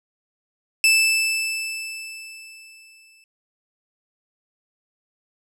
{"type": "tone with exponential decay", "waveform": "sawtooth", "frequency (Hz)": 2637, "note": "E7", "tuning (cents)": 0, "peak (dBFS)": -9, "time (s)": [0.84, 3.24], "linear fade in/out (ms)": 1, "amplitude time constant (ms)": 520, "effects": ["low-pass 12000 Hz 12 dB/octave"]}